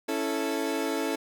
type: chord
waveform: 30% pulse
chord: A major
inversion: first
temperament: equal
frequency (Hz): 277.2 / 329.6 / 440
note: C#4 / E4 / A4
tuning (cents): 0 / 0 / 0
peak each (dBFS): -29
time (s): 0.08-1.16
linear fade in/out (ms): 10
effects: none